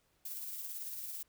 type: noise with tremolo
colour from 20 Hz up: violet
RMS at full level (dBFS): -41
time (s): 0.25-1.23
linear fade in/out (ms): 5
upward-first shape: triangle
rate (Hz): 18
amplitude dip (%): 40
effects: pink hiss -74 dBFS RMS until 1.28 s